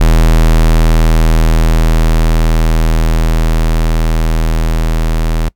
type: tone with level ramp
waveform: square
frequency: 40.33 Hz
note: E1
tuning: 37 cents flat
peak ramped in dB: -5 to -11 dBFS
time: 0-5.49 s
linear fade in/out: 10 ms
effects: noise-tail reverb RT60 0.1 s tail -23 dB re dry